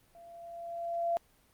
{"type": "tone with level ramp", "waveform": "sine", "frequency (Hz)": 682, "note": "F5", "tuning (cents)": -41, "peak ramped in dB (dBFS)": [-51, -26], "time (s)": [0.15, 1.17], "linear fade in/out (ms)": 0, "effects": ["pink hiss -66 dBFS RMS until 1.53 s", "Opus 32 kbps"]}